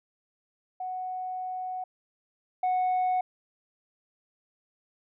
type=tone pair in turn; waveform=sine; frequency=740 / 736.5 Hz; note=F#5 / F#5; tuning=0 / -8 cents; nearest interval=unison; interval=8 cents; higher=first; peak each=-31 / -21 dBFS; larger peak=second; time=0.8-1.84 / 2.63-3.21 s; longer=first; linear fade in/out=5 ms; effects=tanh soft clip ceiling -22 dBFS